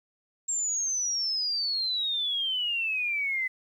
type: exponential sweep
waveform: sine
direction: down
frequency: 7520 to 2018 Hz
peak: -26 dBFS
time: 0.48-3.48 s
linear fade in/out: 10 ms
effects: 10-bit